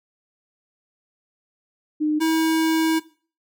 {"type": "tone pair in turn", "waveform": ["sine", "square"], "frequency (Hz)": [304, 321.4], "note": ["D#4", "E4"], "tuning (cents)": [-40, -44], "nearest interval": "minor second", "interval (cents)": 96, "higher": "second", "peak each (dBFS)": -18, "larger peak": "neither", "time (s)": [[2, 2.2], [2.2, 3]], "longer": "second", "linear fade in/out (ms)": 20, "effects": ["noise-tail reverb RT60 0.4 s tail -18 dB re dry"]}